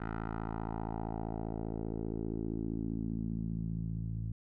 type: tone with low-pass filter sweep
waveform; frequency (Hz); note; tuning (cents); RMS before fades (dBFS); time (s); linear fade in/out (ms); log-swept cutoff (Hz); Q
10% pulse; 55.2; A1; +6; -37; 0-4.32; 5; 1500 to 120; 2.3
effects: none